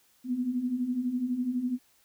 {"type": "beating tone pair", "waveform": "sine", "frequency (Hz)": [239.8, 251.8], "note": ["A#3", "B3"], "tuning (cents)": [49, 34], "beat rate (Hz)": 12, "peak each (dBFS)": [-34, -28], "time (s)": [0.24, 1.79], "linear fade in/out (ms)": 50, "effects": ["white hiss -65 dBFS RMS until 2.04 s"]}